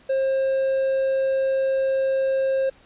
triangle tone, 534 Hz, C5, 35 cents sharp, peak -17 dBFS, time 0.09-2.7 s, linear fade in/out 10 ms, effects pink hiss -54 dBFS RMS until 2.85 s + resampled to 8000 Hz

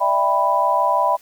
sine chord, E minor seventh, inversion third, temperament just, 593.3 / 659.3 / 791.1 / 988.9 Hz, D5 / E5 / G5 / B5, +18 / 0 / +16 / +2 cents, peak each -23 / -22 / -22 / -17 dBFS, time 0-1.17 s, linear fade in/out 20 ms, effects white hiss -51 dBFS RMS until 1.21 s

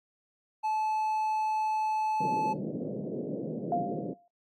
triangle tone, 866 Hz, A5, 28 cents flat, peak -25 dBFS, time 0.63-2.54 s, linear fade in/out 20 ms
pink band-pass noise, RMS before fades -35 dBFS, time 2.2-4.14 s, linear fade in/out 10 ms, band 140 to 560 Hz, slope 48 dB/octave
sine tone with exponential decay, 698.5 Hz, F5, in tune, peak -24 dBFS, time 3.72-4.28 s, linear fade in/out 2 ms, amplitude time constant 120 ms
effects noise-tail reverb RT60 0.2 s tail -19 dB re dry + AAC 64 kbps

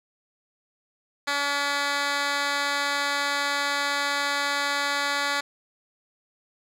10% pulse tone with band-pass filter, 284.8 Hz, C#4, 47 cents sharp, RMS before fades -26 dBFS, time 1.27-5.41 s, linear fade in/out 10 ms, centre 2900 Hz, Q 0.77, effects none

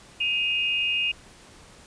sine tone pair together, 2514 / 2827 Hz, D#7 / F7, +17 / +20 cents, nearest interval major second, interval 203 cents, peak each -25 dBFS, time 0.2-1.12 s, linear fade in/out 10 ms, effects pink hiss -50 dBFS RMS until 1.86 s + resampled to 22050 Hz

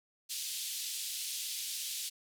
pink band-pass noise, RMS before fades -39 dBFS, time 0.29-2.1 s, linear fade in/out 20 ms, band 3200 to 14000 Hz, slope 24 dB/octave, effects none

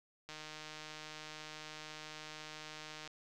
click train, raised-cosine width 0.2 ms, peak -30 dBFS, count 430, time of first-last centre 0.29-3.076 s, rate 154 Hz, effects none

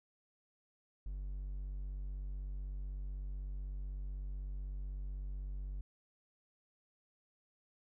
triangle tone, 48 Hz, G1, 36 cents flat, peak -37 dBFS, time 1.06-5.81 s, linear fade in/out 0 ms, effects none

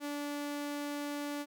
sawtooth tone, 290 Hz, D4, 22 cents flat, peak -32 dBFS, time 0-1.46 s, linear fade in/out 50 ms, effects none

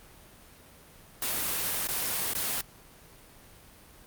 white noise with dropouts, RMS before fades -30 dBFS, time 1.22-2.61 s, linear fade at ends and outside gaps 2 ms, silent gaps 1.871-1.886 / 2.335-2.35 s, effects pink hiss -53 dBFS RMS until 4.06 s + Opus 32 kbps

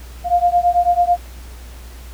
sine beating tone pair, 699 / 708.1 Hz, F5 / F5, +1 / +24 cents, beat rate 9.1 Hz, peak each -15 dBFS, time 0.24-1.18 s, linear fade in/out 50 ms, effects added 60 Hz sine -33 dBFS peak until 2.13 s + pink hiss -43 dBFS RMS until 2.13 s

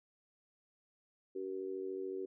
sine tone with amplitude modulation, 380.5 Hz, F#4, 48 cents sharp, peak -34 dBFS, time 1.35-2.26 s, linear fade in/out 10 ms, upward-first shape sine, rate 93.8 Hz, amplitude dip 85%, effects none

